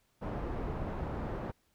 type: low-pass noise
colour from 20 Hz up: pink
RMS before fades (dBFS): -37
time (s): 0.21-1.52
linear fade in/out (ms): 20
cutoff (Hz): 940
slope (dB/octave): 12
effects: pink hiss -73 dBFS RMS until 1.74 s